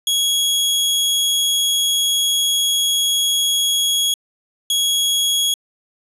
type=tone pair in turn; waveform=sawtooth; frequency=3327 / 3327 Hz; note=G#7 / G#7; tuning=+2 / +2 cents; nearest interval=unison; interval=0 cents; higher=neither; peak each=-12 dBFS; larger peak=neither; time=0.07-4.14 / 4.7-5.54 s; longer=first; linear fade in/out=2 ms; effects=resampled to 32000 Hz

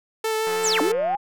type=tone with vibrato; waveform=sawtooth; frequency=440 Hz; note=A4; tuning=in tune; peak=-18 dBFS; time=0.24-0.92 s; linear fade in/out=5 ms; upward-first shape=sine; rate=6.1 Hz; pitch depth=13 cents each way
type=click train; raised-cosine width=0.5 ms; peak=-21 dBFS; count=122; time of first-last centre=0.47-1.15 s; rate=178 Hz
type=linear two-way sweep; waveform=sine; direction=down then up; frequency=8350 to 277.2 to 839 Hz; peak=-20 dBFS; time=0.63-1.17 s; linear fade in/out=20 ms; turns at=0.81 s
effects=none

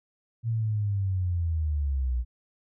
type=linear sweep; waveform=sine; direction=down; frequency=116.54 to 58.27 Hz; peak=-24 dBFS; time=0.43-2.25 s; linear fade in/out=50 ms; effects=none

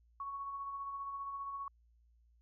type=tone with tremolo; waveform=sine; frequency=1111 Hz; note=C#6; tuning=4 cents sharp; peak=-38 dBFS; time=0.2-1.68 s; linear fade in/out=2 ms; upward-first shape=sine; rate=15 Hz; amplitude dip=35%; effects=added 58 Hz sine -65 dBFS peak until 2.41 s

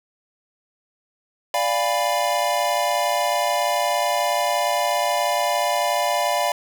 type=chord; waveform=square; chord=D diminished seventh; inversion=none; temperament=equal with one note detuned; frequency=587.3 / 698.5 / 815.4 / 987.8 Hz; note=D5 / F5 / Ab5 / Cb6; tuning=0 / 0 / -32 / 0 cents; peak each=-25 / -24 / -28 / -26 dBFS; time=1.54-6.52 s; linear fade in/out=2 ms; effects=none

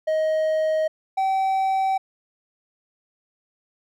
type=tone pair in turn; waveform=triangle; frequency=628 / 768.8 Hz; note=D#5 / G5; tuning=+16 / -34 cents; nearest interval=major third; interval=350 cents; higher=second; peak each=-17 dBFS; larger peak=neither; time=0.07-0.88 / 1.17-1.98 s; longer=neither; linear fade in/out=10 ms; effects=none

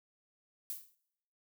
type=noise with exponential decay; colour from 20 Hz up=violet; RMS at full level=-37 dBFS; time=0.7-0.95 s; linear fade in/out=0 ms; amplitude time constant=54 ms; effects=noise-tail reverb RT60 0.8 s tail -22 dB re dry

